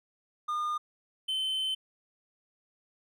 triangle tone pair in turn, 1215 / 3070 Hz, D#6 / G7, -42 / -37 cents, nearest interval octave + major third, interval 1605 cents, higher second, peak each -27 dBFS, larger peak neither, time 0.48-0.78 / 1.28-1.75 s, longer second, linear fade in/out 10 ms, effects none

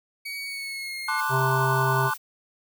30% pulse tone with pitch glide, 2252 to 2140 Hz, C#7 to C7, +27 to +38 cents, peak -29 dBFS, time 0.25-1.21 s, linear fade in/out 10 ms, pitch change -89 cents, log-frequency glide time 0.42-0.98 s
triangle chord, D dominant seventh, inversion second, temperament equal, 880 / 1046.5 / 1174.7 / 1480 Hz, A5 / C6 / D6 / F#6, 0 / 0 / 0 / 0 cents, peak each -28 / -29 / -28 / -26 dBFS, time 1.08-2.14 s, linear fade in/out 5 ms
blue noise, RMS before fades -39 dBFS, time 1.17-2.18 s, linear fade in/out 20 ms
harmonic tone, 132.2 Hz, C3, 18 cents sharp, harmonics 1 / 3 / 5 / 7 / 8, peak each -24 / -29 / -33 / -29 / -35 dBFS, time 1.29-2.11 s, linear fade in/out 50 ms
effects none

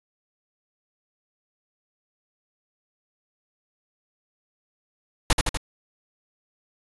pink noise with echo, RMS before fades -17 dBFS, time 5.3-5.33 s, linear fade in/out 2 ms, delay 81 ms, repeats 3, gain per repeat -3 dB, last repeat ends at 5.573 s, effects resampled to 24000 Hz

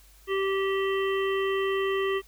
harmonic tone with a mistuned harmonic, 388.8 Hz, G4, 14 cents flat, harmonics 1 / 3 / 5 / 7 / 8, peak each -25 / -33 / -34 / -39 / -39 dBFS, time 0.27-2.22 s, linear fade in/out 50 ms, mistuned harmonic 7, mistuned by -17 cents, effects added 50 Hz sine -54 dBFS peak until 2.27 s + white hiss -58 dBFS RMS until 2.27 s

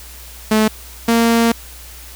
sawtooth tone pair in turn, 216.7 / 231.1 Hz, A3 / A#3, -26 / -15 cents, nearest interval minor second, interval 111 cents, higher second, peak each -7 dBFS, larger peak neither, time 0.51-0.68 / 1.08-1.52 s, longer second, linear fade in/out 5 ms, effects added 60 Hz sine -37 dBFS peak until 2.15 s + white hiss -38 dBFS RMS until 2.15 s

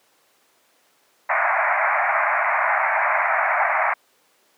pink band-pass noise, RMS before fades -20 dBFS, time 1.29-3.94 s, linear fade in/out 10 ms, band 620 to 2300 Hz, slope 96 dB/octave, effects pink hiss -60 dBFS RMS until 4.57 s + high-pass 400 Hz 12 dB/octave

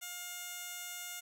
15% pulse tone with band-pass filter, 710 Hz, F5, 28 cents sharp, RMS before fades -44 dBFS, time 0.01-1.21 s, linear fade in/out 20 ms, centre 10000 Hz, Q 0.58, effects none

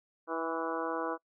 harmonic tone with a mistuned harmonic, 163.4 Hz, E3, 15 cents flat, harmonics 2 / 3 / 4 / 5 / 6 / 7 / 8 / 9, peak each -38 / -37 / -40 / -42 / -40 / -40 / -43 / -43 dBFS, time 0.27-1.18 s, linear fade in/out 50 ms, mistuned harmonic 6, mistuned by +30 cents, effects noise-tail reverb RT60 0.1 s tail -26 dB re dry

